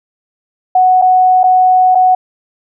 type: tone with dropouts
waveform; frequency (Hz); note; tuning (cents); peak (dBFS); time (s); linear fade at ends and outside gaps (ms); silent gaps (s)
sine; 740; F#5; 0; -5; 0.75-2.15; 5; 1.016-1.021 / 1.433-1.439 / 1.949-1.953
effects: none